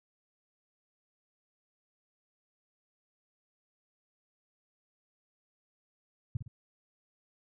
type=tone with echo; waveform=sine; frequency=116.54 Hz; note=A#2; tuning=in tune; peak=-27 dBFS; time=6.35-6.37 s; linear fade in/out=5 ms; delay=55 ms; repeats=2; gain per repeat=-8 dB; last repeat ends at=6.48 s; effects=none